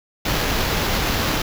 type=noise with sample-and-hold; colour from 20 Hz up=pink; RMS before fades=-21 dBFS; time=0.25-1.42 s; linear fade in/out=5 ms; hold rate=8820 Hz; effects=none